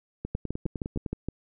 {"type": "two click trains", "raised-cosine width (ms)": 3, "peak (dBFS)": [-19, -17], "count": [9, 7], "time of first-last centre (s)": [[0.25, 1.062], [0.35, 1.286]], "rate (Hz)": [9.85, 6.41], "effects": []}